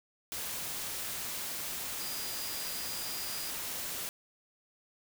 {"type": "tone in noise", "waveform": "sine", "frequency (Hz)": 4880, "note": "D#8", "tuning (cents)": -34, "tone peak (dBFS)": -43, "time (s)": [2, 3.5], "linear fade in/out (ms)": 0, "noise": "white", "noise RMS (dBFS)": -38, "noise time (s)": [0.32, 4.09], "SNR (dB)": -8, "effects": []}